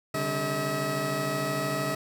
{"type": "tone cluster", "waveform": "20% pulse", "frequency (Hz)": [132.3, 145.5, 198.5, 642], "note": ["C3", "D3", "G3", "E5"], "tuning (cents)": [20, -16, 22, -46], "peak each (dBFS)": [-33, -27, -32, -25], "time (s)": [0.14, 1.95], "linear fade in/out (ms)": 5, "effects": []}